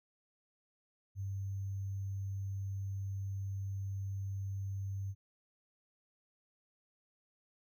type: tone with sample-and-hold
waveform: sine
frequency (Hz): 97.7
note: G2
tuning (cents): -5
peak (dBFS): -36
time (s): 1.15-5.15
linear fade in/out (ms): 50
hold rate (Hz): 6300
effects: none